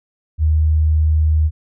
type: tone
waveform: sine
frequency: 77.78 Hz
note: D#2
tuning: in tune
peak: -11 dBFS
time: 0.38-1.51 s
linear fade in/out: 50 ms
effects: none